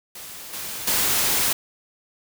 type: noise with level steps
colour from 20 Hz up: white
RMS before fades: -38 / -32 / -21 dBFS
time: 0.15-1.53 s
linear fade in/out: 5 ms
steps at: 0.53 / 0.87 s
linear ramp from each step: 5 ms
effects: none